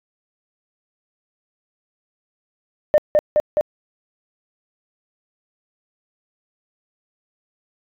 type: tone with echo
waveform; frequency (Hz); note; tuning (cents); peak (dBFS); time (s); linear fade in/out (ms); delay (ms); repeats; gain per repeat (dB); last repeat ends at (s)
sine; 602; D5; +43; -7; 2.94-2.98; 0; 210; 3; -2; 3.61
effects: tanh soft clip ceiling -7 dBFS